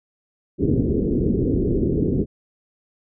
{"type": "low-pass noise", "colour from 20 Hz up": "white", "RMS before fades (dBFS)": -20, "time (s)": [0.58, 2.26], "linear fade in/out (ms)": 50, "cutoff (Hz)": 420, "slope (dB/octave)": 48, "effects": []}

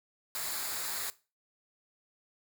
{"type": "noise with comb filter", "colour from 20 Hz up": "white", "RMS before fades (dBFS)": -36, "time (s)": [0.35, 1.1], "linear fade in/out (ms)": 0, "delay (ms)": 0.34, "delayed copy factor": -0.55, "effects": ["noise-tail reverb RT60 0.3 s tail -18 dB re dry"]}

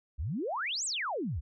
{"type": "exponential two-way sweep", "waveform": "sine", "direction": "up then down", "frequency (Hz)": [58.9, 8372, 58.9], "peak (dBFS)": -31, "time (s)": [0.18, 1.41], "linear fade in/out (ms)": 20, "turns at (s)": 0.85, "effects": []}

